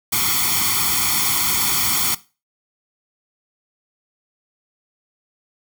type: noise with comb filter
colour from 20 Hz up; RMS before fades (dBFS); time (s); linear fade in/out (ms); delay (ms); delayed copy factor
white; -19; 0.12-2.15; 10; 0.9; +0.95
effects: noise-tail reverb RT60 0.3 s tail -18 dB re dry + high-pass 60 Hz 12 dB/octave

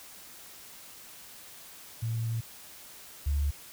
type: tone pair in turn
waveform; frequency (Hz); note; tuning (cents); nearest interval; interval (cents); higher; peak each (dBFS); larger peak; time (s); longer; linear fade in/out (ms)
sine; 114 / 71.88; A#2 / D2; -38 / -37; minor sixth; 799; first; -28 / -24; second; 2.02-2.41 / 3.26-3.51; first; 10
effects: tanh soft clip ceiling -20 dBFS + white hiss -49 dBFS RMS until 3.72 s

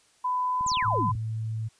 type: tone with pitch glide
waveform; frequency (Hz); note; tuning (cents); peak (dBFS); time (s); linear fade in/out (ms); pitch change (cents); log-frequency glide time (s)
sine; 1001 to 1010.9; B5 to B5; +23 to +40; -24; 0.24-1.12; 10; +17; 0.42-0.78
type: click train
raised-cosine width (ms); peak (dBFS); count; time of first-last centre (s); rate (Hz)
5; -30; 11; 0.61-1.151; 18.5
type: exponential sweep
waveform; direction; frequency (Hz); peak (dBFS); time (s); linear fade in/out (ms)
sine; down; 8140 to 72.9; -28; 0.66-1.17; 20
type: tone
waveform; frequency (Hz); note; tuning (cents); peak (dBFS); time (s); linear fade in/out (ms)
sine; 110.8; A2; +13; -28; 0.84-1.69; 20
effects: white hiss -62 dBFS RMS until 1.79 s + resampled to 22050 Hz

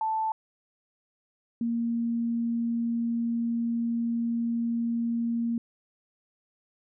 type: tone pair in turn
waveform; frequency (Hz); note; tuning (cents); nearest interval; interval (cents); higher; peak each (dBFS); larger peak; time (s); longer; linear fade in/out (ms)
sine; 880 / 233.1; A5 / A#3; 0 / 0; octave + major seventh; 2300; first; -25; neither; 0.01-0.32 / 1.61-5.58; second; 2
effects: none

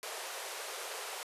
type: band-pass noise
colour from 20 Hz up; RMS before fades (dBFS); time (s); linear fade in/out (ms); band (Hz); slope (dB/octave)
pink; -42; 0.03-1.23; 0; 420 to 13000; 48
effects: resampled to 32000 Hz

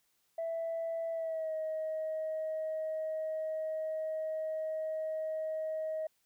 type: tone with pitch glide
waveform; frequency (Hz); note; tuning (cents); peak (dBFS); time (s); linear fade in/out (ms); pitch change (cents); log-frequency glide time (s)
sine; 660 to 630.6; E5 to D#5; +2 to +23; -32; 0.38-6.07; 5; -79; 1.12-1.54
effects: tanh soft clip ceiling -30 dBFS + white hiss -75 dBFS RMS until 6.25 s

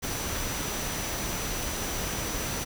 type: tone in noise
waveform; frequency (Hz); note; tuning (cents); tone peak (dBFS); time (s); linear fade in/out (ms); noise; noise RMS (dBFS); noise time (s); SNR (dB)
sine; 5920; F#8; 0; -39; 0.02-2.65; 20; pink; -32; 0.02-2.65; -10
effects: none

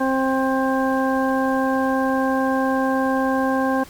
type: harmonic tone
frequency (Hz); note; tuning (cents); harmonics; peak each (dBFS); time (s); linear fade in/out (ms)
264.5; C4; +19; 1 / 2 / 3 / 4 / 6; -20 / -23 / -25 / -26 / -28; 0-3.84; 10
effects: pink hiss -43 dBFS RMS until 3.89 s + MP3 96 kbps

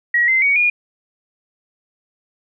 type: tone with pitch steps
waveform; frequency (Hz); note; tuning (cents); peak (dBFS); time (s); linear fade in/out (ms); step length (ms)
sine; 1910 / 2071 / 2245 / 2434; A#6 / C7 / C#7 / D#7; +42 / -18 / +21 / -39; -12; 0.14-0.7; 5; 140
effects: none

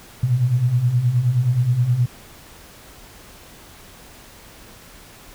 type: beating tone pair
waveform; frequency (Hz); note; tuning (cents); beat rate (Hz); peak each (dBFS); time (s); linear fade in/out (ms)
sine; 116.54 / 126.04; A#2 / B2; 0 / +36; 9.5; -22 / -16; 0.23-2.06; 5
effects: pink hiss -44 dBFS RMS until 5.34 s

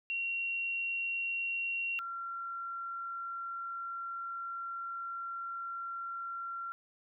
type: tone pair in turn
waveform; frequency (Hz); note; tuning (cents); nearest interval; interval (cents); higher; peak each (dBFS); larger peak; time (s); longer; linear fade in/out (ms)
sine; 2744 / 1369.2; F7 / F6; -31 / -35; octave; 1204; first; -32 / -37; first; 0.1-1.99 / 1.99-6.72; second; 0
effects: none

